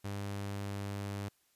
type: tone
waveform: sawtooth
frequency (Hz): 100.3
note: G2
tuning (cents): +40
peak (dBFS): -33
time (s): 0.04-1.29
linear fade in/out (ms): 10
effects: white hiss -72 dBFS RMS until 1.55 s + resampled to 32000 Hz